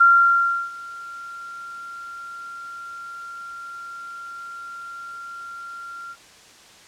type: tone with ADSR envelope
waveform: sine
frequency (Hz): 1381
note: F6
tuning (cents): -20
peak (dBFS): -9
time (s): 0-6.16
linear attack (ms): 10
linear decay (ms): 690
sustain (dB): -24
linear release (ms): 47
effects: white hiss -48 dBFS RMS until 6.87 s + low-pass 7000 Hz 12 dB/octave